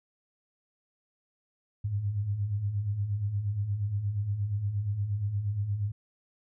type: beating tone pair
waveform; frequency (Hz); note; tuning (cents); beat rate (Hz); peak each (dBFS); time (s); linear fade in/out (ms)
sine; 95.6 / 104.1; G2 / G#2; -43 / +5; 8.5; -36 / -28; 1.84-5.92; 10
effects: none